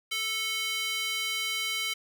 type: tone with high-pass filter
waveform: square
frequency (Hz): 440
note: A4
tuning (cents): 0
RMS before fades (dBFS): -31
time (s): 0.11-1.94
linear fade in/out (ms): 10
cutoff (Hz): 2600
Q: 2.4
effects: none